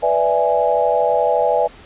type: chord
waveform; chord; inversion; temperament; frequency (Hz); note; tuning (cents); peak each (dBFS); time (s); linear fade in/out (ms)
sine; E dominant seventh; second; equal; 493.9 / 587.3 / 659.3 / 830.6; B4 / D5 / E5 / G#5; 0 / 0 / 0 / 0; -19; 0.02-1.68; 20
effects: pink hiss -43 dBFS RMS until 1.85 s + resampled to 8000 Hz